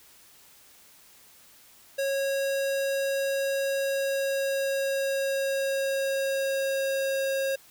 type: tone with pitch glide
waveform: square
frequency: 548 to 541.1 Hz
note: C#5 to C#5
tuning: -20 to -42 cents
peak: -26 dBFS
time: 1.98-7.56 s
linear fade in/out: 10 ms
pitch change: -22 cents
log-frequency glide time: 3.78-7.29 s
effects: white hiss -55 dBFS RMS until 7.7 s